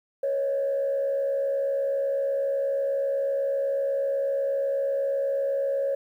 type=tone with frequency modulation; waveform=sine; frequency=551 Hz; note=C#5; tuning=11 cents flat; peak=-22 dBFS; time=0.23-5.95 s; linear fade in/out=5 ms; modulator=68.1 Hz; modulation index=0.48; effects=tanh soft clip ceiling -19 dBFS + 10-bit